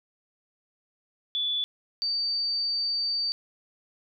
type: tone pair in turn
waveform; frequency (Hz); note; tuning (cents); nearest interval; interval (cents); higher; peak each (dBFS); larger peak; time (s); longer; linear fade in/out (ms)
sine; 3455 / 4612; A7 / D8; -32 / -32; perfect fourth; 500; second; -25; neither; 1.35-1.64 / 2.02-3.32; second; 0
effects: none